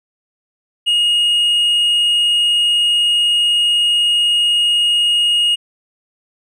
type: tone with tanh clipping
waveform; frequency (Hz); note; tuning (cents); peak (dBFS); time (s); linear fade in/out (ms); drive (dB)
sine; 2868; F7; +45; -12; 0.86-5.56; 20; 3
effects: none